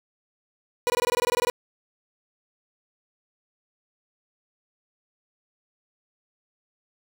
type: tone bursts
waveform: 30% pulse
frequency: 487.9 Hz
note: B4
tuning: 21 cents flat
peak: -18 dBFS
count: 13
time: 0.87-1.499 s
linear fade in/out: 0 ms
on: 29 ms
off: 21 ms
effects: none